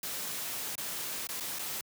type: noise with dropouts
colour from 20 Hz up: white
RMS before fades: -37 dBFS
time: 0.03-1.81 s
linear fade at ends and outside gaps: 2 ms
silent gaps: 0.754-0.779 / 1.271-1.289 / 1.4-1.406 / 1.587-1.592 s
effects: high-pass 100 Hz 12 dB/octave